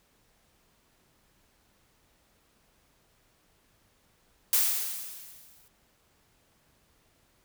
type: noise with exponential decay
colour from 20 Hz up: blue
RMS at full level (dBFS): -22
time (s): 4.53-5.68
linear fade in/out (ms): 0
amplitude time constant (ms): 250
effects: pink hiss -67 dBFS RMS until 7.44 s